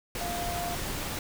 sine tone in noise, 698.5 Hz, F5, in tune, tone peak -33 dBFS, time 0.21-0.75 s, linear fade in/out 2 ms, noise pink, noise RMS -34 dBFS, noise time 0.15-1.19 s, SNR -2 dB, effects none

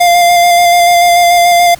square tone with vibrato, 698 Hz, F5, 1 cent flat, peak -5 dBFS, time 0-1.75 s, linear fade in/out 10 ms, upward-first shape square, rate 6.9 Hz, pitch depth 14 cents each way, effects pink hiss -35 dBFS RMS until 1.79 s

